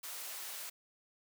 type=high-pass noise; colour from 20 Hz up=white; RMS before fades=-44 dBFS; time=0.03-0.7 s; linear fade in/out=10 ms; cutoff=550 Hz; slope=12 dB/octave; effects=none